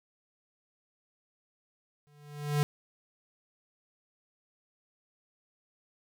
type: tone with exponential growth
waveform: square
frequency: 146.83 Hz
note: D3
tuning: in tune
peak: -23 dBFS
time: 2.07-2.63 s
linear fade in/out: 0 ms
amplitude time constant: 120 ms
effects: none